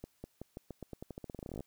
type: accelerating click train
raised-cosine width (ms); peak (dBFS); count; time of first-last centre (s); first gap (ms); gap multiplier
2; -29; 23; 0.04-1.607; 200; 0.88
effects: white hiss -73 dBFS RMS until 1.66 s